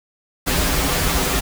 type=noise with comb filter; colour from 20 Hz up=pink; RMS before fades=-19 dBFS; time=0.46-1.41 s; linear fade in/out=20 ms; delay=9 ms; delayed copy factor=-1; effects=none